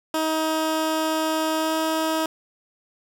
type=tone with pitch glide; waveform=15% pulse; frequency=316.4 to 318.6 Hz; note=D#4 to D#4; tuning=+29 to +41 cents; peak=-15 dBFS; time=0.14-2.26 s; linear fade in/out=2 ms; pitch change=+12 cents; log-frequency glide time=1.57-1.76 s; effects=none